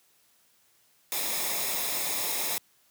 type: noise with comb filter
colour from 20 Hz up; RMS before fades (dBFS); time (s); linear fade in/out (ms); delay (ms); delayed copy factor
white; -30; 1.12-2.58; 0; 0.67; -0.6
effects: white hiss -65 dBFS RMS until 2.9 s + high-pass 80 Hz 12 dB/octave